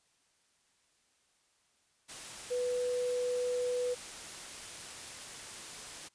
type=tone in noise; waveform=sine; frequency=493.9 Hz; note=B4; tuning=in tune; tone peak=-30 dBFS; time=2.5-3.95 s; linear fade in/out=20 ms; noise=white; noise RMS=-45 dBFS; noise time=2.08-6.09 s; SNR=+12 dB; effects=white hiss -72 dBFS RMS until 6.14 s + resampled to 22050 Hz